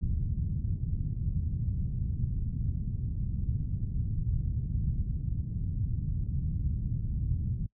white low-pass noise, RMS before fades -31 dBFS, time 0.01-7.67 s, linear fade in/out 10 ms, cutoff 140 Hz, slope 24 dB/octave, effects noise-tail reverb RT60 0.1 s tail -24 dB re dry

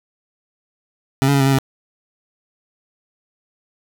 25% pulse tone with pitch steps, 135 / 141.2 / 138.7 / 134.6 / 136.9 / 134.2 Hz, C#3 / C#3 / C#3 / C3 / C#3 / C3, -45 / +32 / +1 / +49 / -21 / +44 cents, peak -9 dBFS, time 1.22-1.586 s, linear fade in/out 0 ms, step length 61 ms, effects none

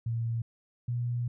sine tone pair in turn, 115.5 / 120.68 Hz, A#2 / B2, -16 / -40 cents, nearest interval minor second, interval 76 cents, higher second, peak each -28 dBFS, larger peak neither, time 0.06-0.42 / 0.88-1.28 s, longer second, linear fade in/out 5 ms, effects none

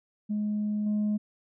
sine tone with level steps, 210 Hz, G#3, 19 cents sharp, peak -25 / -22 dBFS, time 0.29-1.18 s, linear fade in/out 20 ms, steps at 0.86 s, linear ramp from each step 5 ms, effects tanh soft clip ceiling -23 dBFS

